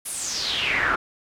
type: noise with band-pass filter sweep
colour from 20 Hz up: brown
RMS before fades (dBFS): -25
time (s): 0.05-0.96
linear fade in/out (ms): 10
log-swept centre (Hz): 11000 to 1300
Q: 5.3
effects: none